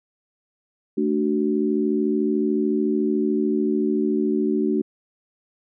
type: chord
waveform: sine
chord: D major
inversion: second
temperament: equal with one note detuned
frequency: 220 / 293.7 / 373.9 Hz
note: A3 / D4 / F#4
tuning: 0 / 0 / +18 cents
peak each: -23 dBFS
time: 0.97-4.82 s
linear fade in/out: 10 ms
effects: none